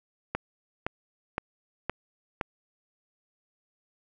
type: click train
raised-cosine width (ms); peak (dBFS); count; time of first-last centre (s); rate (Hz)
0.5; -13; 5; 0.35-2.412; 1.94
effects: none